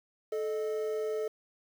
triangle tone pair together, 435 / 616 Hz, A4 / D#5, -20 / -17 cents, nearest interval tritone, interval 603 cents, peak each -29 / -36 dBFS, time 0.32-1.28 s, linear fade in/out 5 ms, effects 9-bit

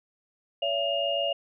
sine tone cluster, 564 / 671 / 2837 Hz, C#5 / E5 / F7, +30 / +31 / +27 cents, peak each -29 dBFS, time 0.62-1.33 s, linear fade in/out 5 ms, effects none

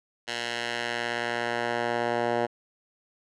10% pulse tone with band-pass filter sweep, 118.9 Hz, A#2, 35 cents sharp, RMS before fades -29 dBFS, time 0.27-2.47 s, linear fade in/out 20 ms, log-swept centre 3200 to 760 Hz, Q 0.92, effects resampled to 24000 Hz

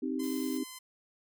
sine chord, C minor, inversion none, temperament equal, 261.6 / 311.1 / 392 Hz, C4 / Eb4 / G4, 0 / 0 / 0 cents, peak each -33 / -35 / -39 dBFS, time 0.02-0.64 s, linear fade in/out 10 ms
5% pulse tone, 1028 Hz, C6, 31 cents flat, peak -32 dBFS, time 0.19-0.79 s, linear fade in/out 10 ms
blue noise, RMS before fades -48 dBFS, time 0.23-0.58 s, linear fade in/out 5 ms
effects none

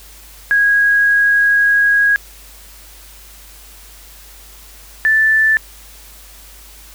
sine tone pair in turn, 1648 / 1759.7 Hz, G#6 / A6, -14 / 0 cents, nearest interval minor second, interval 114 cents, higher second, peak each -9 dBFS, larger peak neither, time 0.51-2.16 / 5.05-5.57 s, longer first, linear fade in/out 0 ms, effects added 50 Hz sine -41 dBFS peak until 6.94 s + white hiss -41 dBFS RMS until 6.94 s

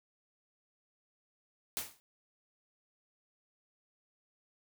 white noise with exponential decay, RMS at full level -33 dBFS, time 1.77-2 s, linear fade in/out 0 ms, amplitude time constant 49 ms, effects none

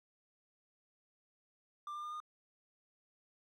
triangle tone with pitch steps, 1186 / 1197.7 / 1209.5 / 1221.5 Hz, D6 / D6 / D#6 / D#6, +17 / +34 / -49 / -32 cents, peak -39 dBFS, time 1.87-2.202 s, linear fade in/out 2 ms, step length 83 ms, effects none

